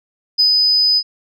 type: tone with ADSR envelope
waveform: sine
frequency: 5000 Hz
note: D#8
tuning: 8 cents sharp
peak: -8 dBFS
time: 0.38-1.03 s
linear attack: 19 ms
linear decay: 110 ms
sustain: -2 dB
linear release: 57 ms
effects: tanh soft clip ceiling -4 dBFS